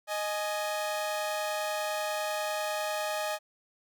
sawtooth tone pair together, 620 / 836.7 Hz, D#5 / G#5, -6 / +13 cents, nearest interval perfect fourth, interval 519 cents, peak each -28 / -31 dBFS, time 0.07-3.39 s, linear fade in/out 50 ms, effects none

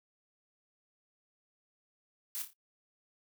blue noise with echo, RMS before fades -38 dBFS, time 2.35-2.42 s, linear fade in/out 0 ms, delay 28 ms, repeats 4, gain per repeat -7 dB, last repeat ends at 2.532 s, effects noise-tail reverb RT60 0.1 s tail -20 dB re dry

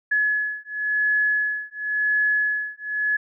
sine beating tone pair, 1700 / 1700.94 Hz, G#6 / G#6, +40 / +41 cents, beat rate 0.94 Hz, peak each -23 dBFS, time 0.11-3.17 s, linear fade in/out 10 ms, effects none

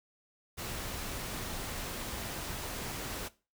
pink noise, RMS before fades -39 dBFS, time 0.57-3.29 s, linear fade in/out 20 ms, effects noise-tail reverb RT60 0.3 s tail -18 dB re dry

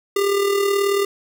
square tone with amplitude modulation, 399.9 Hz, G4, 35 cents sharp, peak -15 dBFS, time 0.16-1.05 s, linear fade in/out 5 ms, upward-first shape sine, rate 38.5 Hz, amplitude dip 50%, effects none

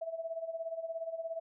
sine tone with tremolo, 657 Hz, E5, 6 cents flat, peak -33 dBFS, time 0.01-1.4 s, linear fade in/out 10 ms, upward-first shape sine, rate 17 Hz, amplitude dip 75%, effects none

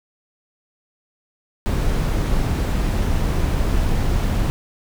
brown noise, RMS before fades -19 dBFS, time 1.66-4.5 s, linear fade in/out 0 ms, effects none

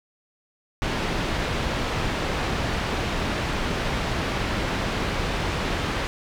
pink low-pass noise, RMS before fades -26 dBFS, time 0.82-6.07 s, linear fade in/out 0 ms, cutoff 3600 Hz, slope 12 dB/octave, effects none

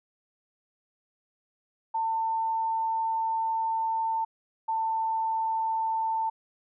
sine tone pair in turn, 897 / 892.8 Hz, A5 / A5, +33 / +25 cents, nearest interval unison, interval 8 cents, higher first, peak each -25 dBFS, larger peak neither, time 1.94-4.25 / 4.68-6.3 s, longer first, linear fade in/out 10 ms, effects none

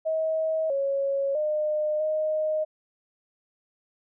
sine tone with pitch steps, 637 / 552 / 608 / 620 Hz, D#5 / C#5 / D#5 / D#5, +41 / -7 / -40 / -6 cents, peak -23 dBFS, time 0.05-2.65 s, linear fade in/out 20 ms, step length 650 ms, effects none

